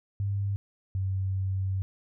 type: tone pair in turn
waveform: sine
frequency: 99.9 / 95.49 Hz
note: G2 / G2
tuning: +33 / -45 cents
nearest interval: minor second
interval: 78 cents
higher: first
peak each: -26 dBFS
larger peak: neither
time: 0.2-0.56 / 0.95-1.82 s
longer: second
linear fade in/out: 0 ms
effects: none